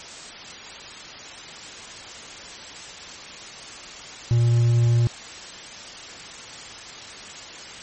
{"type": "tone", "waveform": "triangle", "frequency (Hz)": 118.3, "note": "A#2", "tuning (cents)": 26, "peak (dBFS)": -13, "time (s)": [4.31, 5.07], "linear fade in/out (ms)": 0, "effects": ["white hiss -38 dBFS RMS until 7.82 s", "MP3 32 kbps"]}